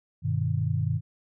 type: chord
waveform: sine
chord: G augmented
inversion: none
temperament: just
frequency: 98 / 122.5 / 153.12 Hz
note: G2 / B2 / D#3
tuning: 0 / -14 / -27 cents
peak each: -28 dBFS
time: 0.22-1.01 s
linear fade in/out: 50 ms
effects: none